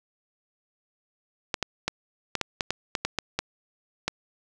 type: clicks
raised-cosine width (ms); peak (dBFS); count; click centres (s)
0.2; -8; 12; 1.542 / 1.627 / 1.88 / 2.353 / 2.413 / 2.608 / 2.706 / 2.952 / 3.05 / 3.187 / 3.39 / 4.08
effects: none